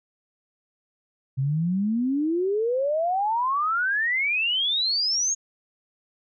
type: exponential sweep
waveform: sine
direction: up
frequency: 128.9 to 6690 Hz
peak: -21 dBFS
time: 1.37-5.35 s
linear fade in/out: 20 ms
effects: none